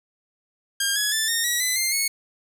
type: tone with pitch steps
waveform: 10% pulse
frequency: 1610 / 1683.2 / 1759.8 / 1839.8 / 1923.5 / 2011 / 2102 / 2198 Hz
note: G6 / G#6 / A6 / A#6 / B6 / B6 / C7 / C#7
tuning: +46 / +23 / 0 / -23 / -46 / +31 / +7 / -15 cents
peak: -12 dBFS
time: 0.8-2.08 s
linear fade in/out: 5 ms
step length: 160 ms
effects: none